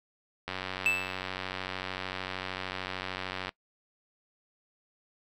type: click train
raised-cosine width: 0.3 ms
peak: -18 dBFS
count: 282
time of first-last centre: 0.48-3.492 s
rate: 93.3 Hz
type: tone with exponential decay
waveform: triangle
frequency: 2637 Hz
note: E7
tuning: in tune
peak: -19 dBFS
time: 0.86-1.26 s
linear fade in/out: 0 ms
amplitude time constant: 86 ms
effects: noise-tail reverb RT60 0.1 s tail -22 dB re dry